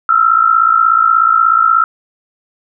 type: tone pair together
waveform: sine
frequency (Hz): 1306 / 1362.6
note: E6 / F6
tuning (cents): -17 / -43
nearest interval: minor second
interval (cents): 74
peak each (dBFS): -10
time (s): 0.09-1.84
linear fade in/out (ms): 2
effects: none